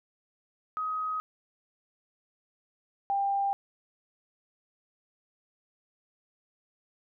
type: tone pair in turn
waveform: sine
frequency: 1261 / 794.4 Hz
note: D#6 / G5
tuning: +23 / +23 cents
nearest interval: minor sixth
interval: 800 cents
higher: first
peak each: -29 / -25 dBFS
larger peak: second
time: 0.77-1.2 / 3.1-3.53 s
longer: neither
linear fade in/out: 0 ms
effects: none